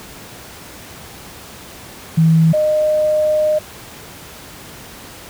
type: tone pair in turn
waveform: sine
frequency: 161.9 / 612.6 Hz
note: E3 / D#5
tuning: -31 / -27 cents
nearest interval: octave + major seventh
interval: 2304 cents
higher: second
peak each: -8 / -12 dBFS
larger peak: first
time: 2.17-2.53 / 2.53-3.59 s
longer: second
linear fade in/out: 10 ms
effects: pink hiss -36 dBFS RMS until 5.29 s + high-pass 60 Hz 12 dB/octave